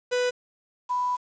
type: tone pair in turn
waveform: 45% pulse / sine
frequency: 495.1 / 990.2 Hz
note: B4 / B5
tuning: +4 / +4 cents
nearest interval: octave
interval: 1200 cents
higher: second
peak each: -22 / -23 dBFS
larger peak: first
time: 0.11-0.31 / 0.89-1.17 s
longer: second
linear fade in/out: 20 ms
effects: resampled to 16000 Hz + 8-bit